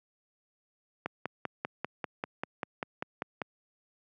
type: click train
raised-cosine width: 0.5 ms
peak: -17 dBFS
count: 13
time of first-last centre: 1.06-3.418 s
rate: 5.09 Hz
effects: high-pass 150 Hz 12 dB/octave